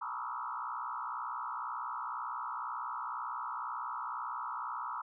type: tone with frequency modulation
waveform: sine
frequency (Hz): 1123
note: C#6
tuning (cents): +22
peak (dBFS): -36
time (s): 0.01-5.02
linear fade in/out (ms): 10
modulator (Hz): 62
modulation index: 3.7
effects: none

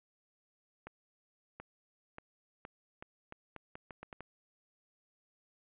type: accelerating click train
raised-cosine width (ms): 0.5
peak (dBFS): -30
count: 12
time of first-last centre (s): 0.87-4.206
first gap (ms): 730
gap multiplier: 0.8
effects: resampled to 8000 Hz + 10-bit

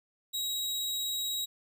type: tone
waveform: sawtooth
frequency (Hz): 3829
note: A#7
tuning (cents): +46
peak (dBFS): -28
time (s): 0.33-1.46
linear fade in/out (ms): 20
effects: none

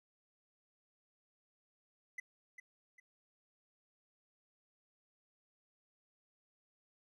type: tone with echo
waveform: triangle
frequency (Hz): 2010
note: B6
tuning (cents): +30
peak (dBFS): -38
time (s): 2.18-2.2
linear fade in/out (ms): 5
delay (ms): 400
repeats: 2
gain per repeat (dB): -9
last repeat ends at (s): 3
effects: none

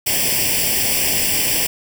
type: noise with comb filter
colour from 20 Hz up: white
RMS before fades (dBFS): -18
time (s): 0.06-1.67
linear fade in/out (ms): 10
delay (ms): 0.38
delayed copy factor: +0.9
effects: none

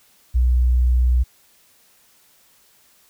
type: tone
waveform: sine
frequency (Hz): 61.74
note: B1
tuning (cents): 0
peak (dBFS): -13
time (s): 0.34-1.24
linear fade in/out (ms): 20
effects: white hiss -56 dBFS RMS until 3.09 s

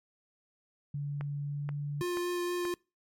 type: tone with pitch glide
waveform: sine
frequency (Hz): 143.7 to 144.95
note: D3 to D3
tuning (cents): -37 to -22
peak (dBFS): -32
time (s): 0.94-2.02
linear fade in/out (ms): 5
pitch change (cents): +15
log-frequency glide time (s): 1.42-1.74
type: click train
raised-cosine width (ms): 0.5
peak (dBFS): -26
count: 4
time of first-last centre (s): 1.21-2.652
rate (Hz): 2.08
type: tone with vibrato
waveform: square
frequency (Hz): 352.7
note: F4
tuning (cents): +17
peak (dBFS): -31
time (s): 2.01-2.74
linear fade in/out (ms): 0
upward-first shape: sine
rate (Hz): 4.2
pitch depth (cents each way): 9
effects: noise-tail reverb RT60 0.3 s tail -26 dB re dry + MP3 96 kbps

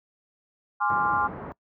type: chord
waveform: sine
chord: D half-diminished seventh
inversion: second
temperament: equal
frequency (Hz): 830.6 / 1046.5 / 1174.7 / 1396.9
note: Ab5 / C6 / D6 / F6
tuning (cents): 0 / 0 / 0 / 0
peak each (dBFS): -26 / -27 / -28 / -28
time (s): 0.8-1.28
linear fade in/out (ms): 20
type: low-pass noise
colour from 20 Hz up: pink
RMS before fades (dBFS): -35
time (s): 0.9-1.52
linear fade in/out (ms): 0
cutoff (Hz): 1400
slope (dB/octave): 24
effects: noise-tail reverb RT60 0.1 s tail -23 dB re dry + high-pass 100 Hz 12 dB/octave

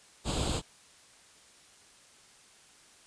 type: noise with comb filter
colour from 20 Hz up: pink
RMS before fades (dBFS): -31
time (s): 0.24-0.62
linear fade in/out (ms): 50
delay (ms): 0.26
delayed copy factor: +0.7
effects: white hiss -58 dBFS RMS until 3.06 s + resampled to 22050 Hz

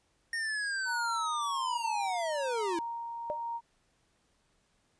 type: linear sweep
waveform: square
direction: down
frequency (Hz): 1850 to 321.9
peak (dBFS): -32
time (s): 0.33-2.79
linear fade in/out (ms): 2
type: tone with tremolo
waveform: sine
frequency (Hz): 932.3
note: A#5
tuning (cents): 0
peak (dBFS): -33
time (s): 0.85-3.61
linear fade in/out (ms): 50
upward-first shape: sine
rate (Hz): 1.2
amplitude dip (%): 35
type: tone with exponential decay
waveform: sine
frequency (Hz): 602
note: D5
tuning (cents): +43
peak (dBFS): -27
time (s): 3.3-3.41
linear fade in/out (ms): 0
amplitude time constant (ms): 23
effects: pink hiss -72 dBFS RMS until 4.99 s + resampled to 22050 Hz

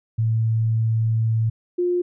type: tone pair in turn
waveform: sine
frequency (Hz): 112.2 / 354.8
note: A2 / F4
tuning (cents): +34 / +27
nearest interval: octave + minor sixth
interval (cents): 1993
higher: second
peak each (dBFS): -17 / -18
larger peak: first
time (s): 0.18-1.5 / 1.78-2.02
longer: first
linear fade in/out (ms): 10
effects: none

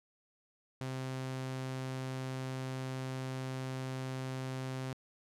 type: tone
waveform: sawtooth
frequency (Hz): 130.81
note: C3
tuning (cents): 0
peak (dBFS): -33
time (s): 0.81-4.93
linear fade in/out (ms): 0
effects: low-pass 10000 Hz 12 dB/octave

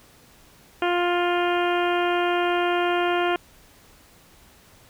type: harmonic tone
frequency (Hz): 351.4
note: F4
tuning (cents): +11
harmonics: 1 / 2 / 3 / 4 / 5 / 6 / 7 / 8 / 9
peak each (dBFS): -23 / -25 / -30 / -29 / -34 / -38 / -34 / -35 / -38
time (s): 0.82-3.36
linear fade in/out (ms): 2
effects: pink hiss -53 dBFS RMS until 4.89 s

